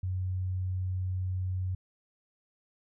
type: tone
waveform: sine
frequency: 92.5 Hz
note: F#2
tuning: in tune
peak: -29 dBFS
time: 0.03-1.75 s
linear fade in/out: 5 ms
effects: none